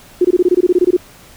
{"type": "tone bursts", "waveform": "sine", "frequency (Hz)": 359.2, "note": "F4", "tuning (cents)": 49, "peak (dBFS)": -7, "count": 13, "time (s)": [0.21, 0.967], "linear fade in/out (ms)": 5, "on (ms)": 37, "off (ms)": 23, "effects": ["pink hiss -42 dBFS RMS until 1.36 s"]}